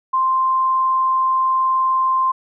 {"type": "tone", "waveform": "sine", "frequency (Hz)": 1046.5, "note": "C6", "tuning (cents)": 0, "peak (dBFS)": -14, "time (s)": [0.13, 2.32], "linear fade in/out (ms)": 10, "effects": []}